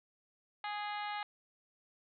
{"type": "harmonic tone with a mistuned harmonic", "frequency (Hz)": 415.3, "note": "G#4", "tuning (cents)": 0, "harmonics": [2, 3, 4, 5, 6, 7, 8, 9, 10], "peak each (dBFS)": [-39, -45, -47, -46, -53, -51, -55, -53, -55], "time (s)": [0.64, 1.23], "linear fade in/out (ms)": 2, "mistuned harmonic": 6, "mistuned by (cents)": -22, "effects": []}